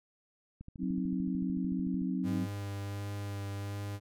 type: click train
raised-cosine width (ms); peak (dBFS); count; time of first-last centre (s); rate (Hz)
5; -33; 20; 0.61-2.017; 13.5
type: chord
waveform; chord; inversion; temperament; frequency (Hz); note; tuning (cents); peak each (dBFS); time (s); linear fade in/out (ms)
sine; C diminished; second; equal; 185 / 261.6 / 311.1; Gb3 / C4 / Eb4; 0 / 0 / 0; -33 / -34 / -39; 0.78-2.48; 50
type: tone with vibrato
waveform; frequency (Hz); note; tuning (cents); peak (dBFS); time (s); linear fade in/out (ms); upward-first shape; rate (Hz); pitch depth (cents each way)
45% pulse; 100.7; G2; +47; -36; 2.23-4; 50; sine; 1.4; 14
effects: none